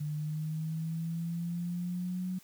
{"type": "linear sweep", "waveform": "sine", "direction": "up", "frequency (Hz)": [148.7, 185], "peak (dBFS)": -32, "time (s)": [0, 2.39], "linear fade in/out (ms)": 10, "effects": ["white hiss -59 dBFS RMS until 2.43 s"]}